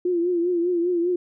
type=tone with vibrato; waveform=sine; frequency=349.2 Hz; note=F4; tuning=in tune; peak=-19 dBFS; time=0.05-1.16 s; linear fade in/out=5 ms; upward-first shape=triangle; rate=5 Hz; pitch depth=80 cents each way; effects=none